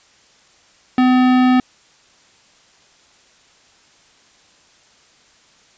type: tone with hard clipping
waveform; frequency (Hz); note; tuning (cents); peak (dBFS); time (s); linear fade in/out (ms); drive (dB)
sine; 253.6; B3; +46; -12; 0.98-1.6; 2; 18
effects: white hiss -52 dBFS RMS until 5.77 s + resampled to 16000 Hz